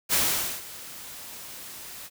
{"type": "noise with ADSR envelope", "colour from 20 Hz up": "white", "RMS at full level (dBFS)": -22, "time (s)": [0.09, 2.1], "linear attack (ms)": 42, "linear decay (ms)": 480, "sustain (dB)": -19, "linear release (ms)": 45, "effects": []}